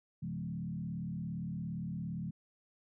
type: tone with frequency modulation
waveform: sine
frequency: 169.4 Hz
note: E3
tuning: 48 cents sharp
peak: -36 dBFS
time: 0.22-2.31 s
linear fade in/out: 10 ms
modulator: 37.4 Hz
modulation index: 1.2
effects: none